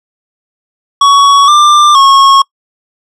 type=tone with pitch steps; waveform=square; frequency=1121 / 1188 / 1094 Hz; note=C#6 / D6 / C#6; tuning=+19 / +20 / -23 cents; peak=-3 dBFS; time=1.01-2.42 s; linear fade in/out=5 ms; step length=470 ms; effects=noise-tail reverb RT60 0.1 s tail -25 dB re dry + low-pass 6000 Hz 12 dB/octave